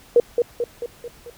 sine tone with echo, 477.1 Hz, A#4, 40 cents sharp, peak -9 dBFS, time 0.16-0.2 s, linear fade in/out 2 ms, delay 220 ms, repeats 5, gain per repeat -5 dB, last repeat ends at 1.3 s, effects pink hiss -49 dBFS RMS until 1.37 s

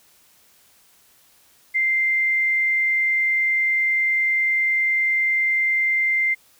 sine tone, 2090 Hz, C7, 2 cents flat, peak -17 dBFS, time 1.74-6.35 s, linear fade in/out 20 ms, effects white hiss -56 dBFS RMS until 6.59 s

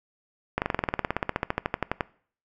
slowing click train, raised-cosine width 0.5 ms, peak -9 dBFS, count 24, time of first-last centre 0.58-2.008 s, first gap 39 ms, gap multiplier 1.04, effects noise-tail reverb RT60 0.5 s tail -21 dB re dry

